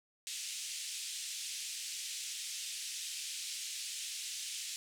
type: band-pass noise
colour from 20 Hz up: white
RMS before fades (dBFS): -42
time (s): 0.27-4.76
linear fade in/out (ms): 0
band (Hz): 2500 to 8700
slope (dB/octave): 24
effects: none